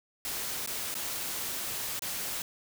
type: noise with dropouts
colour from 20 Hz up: white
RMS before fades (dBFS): -35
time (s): 0.25-2.42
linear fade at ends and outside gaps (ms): 1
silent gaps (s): 0.662-0.674 / 0.942-0.951 / 1.993-2.021
effects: none